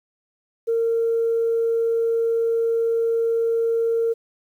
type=tone; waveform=sine; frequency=459 Hz; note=A#4; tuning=27 cents flat; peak=-17 dBFS; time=0.67-4.14 s; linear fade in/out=20 ms; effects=tanh soft clip ceiling -13 dBFS + 9-bit